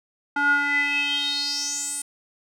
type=tone with band-pass filter sweep; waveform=square; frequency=286.4 Hz; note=D4; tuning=43 cents flat; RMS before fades=-24 dBFS; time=0.36-2.02 s; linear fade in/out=5 ms; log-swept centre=1200 to 9300 Hz; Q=7.1; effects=none